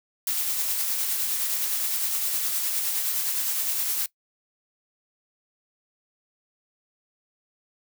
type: noise with tremolo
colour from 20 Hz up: blue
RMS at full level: -25 dBFS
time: 0.27-4.06 s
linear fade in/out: 2 ms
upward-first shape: triangle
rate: 9.7 Hz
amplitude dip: 35%
effects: noise-tail reverb RT60 0.1 s tail -20 dB re dry